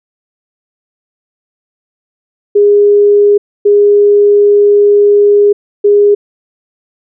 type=tone bursts at uneven times; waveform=sine; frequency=410 Hz; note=G#4; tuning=22 cents flat; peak=-3 dBFS; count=3; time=2.55-3.38 / 3.65-5.53 / 5.84-6.15 s; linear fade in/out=10 ms; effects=none